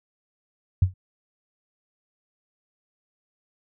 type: tone with exponential decay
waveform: sine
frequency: 92.5 Hz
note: F#2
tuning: in tune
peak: -11 dBFS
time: 0.82-0.94 s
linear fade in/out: 5 ms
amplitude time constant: 25 ms
effects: none